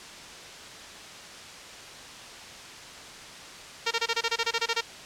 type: tone bursts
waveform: 5% pulse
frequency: 460.5 Hz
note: A#4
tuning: 21 cents flat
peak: -12 dBFS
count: 13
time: 3.86-4.811 s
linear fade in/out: 10 ms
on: 51 ms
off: 24 ms
effects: white hiss -43 dBFS RMS until 5.05 s + low-pass 6000 Hz 12 dB/octave